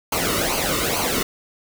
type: noise with flanger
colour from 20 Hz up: pink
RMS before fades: -22 dBFS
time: 0.12-1.23 s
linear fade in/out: 5 ms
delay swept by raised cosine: 0.55 to 1.25 ms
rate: 2.3 Hz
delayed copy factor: -0.7
effects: none